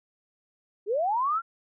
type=linear sweep; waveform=sine; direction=up; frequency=376.3 to 1399 Hz; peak=-23 dBFS; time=0.86-1.42 s; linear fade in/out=50 ms; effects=none